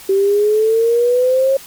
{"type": "exponential sweep", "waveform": "sine", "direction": "up", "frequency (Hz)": [384.9, 545], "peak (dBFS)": -10, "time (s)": [0.09, 1.57], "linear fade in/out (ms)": 5, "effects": ["white hiss -37 dBFS RMS until 1.66 s", "MP3 96 kbps"]}